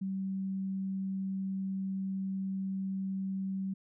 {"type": "tone", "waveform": "sine", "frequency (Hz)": 192.1, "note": "G3", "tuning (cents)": -35, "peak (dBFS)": -32, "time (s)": [0.01, 3.74], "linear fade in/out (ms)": 10, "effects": []}